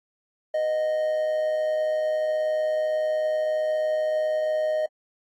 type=tone with amplitude modulation; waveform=triangle; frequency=620 Hz; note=D#5; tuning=6 cents flat; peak=-18 dBFS; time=0.54-4.86 s; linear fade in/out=5 ms; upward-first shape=sine; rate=120 Hz; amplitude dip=40%; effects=AAC 48 kbps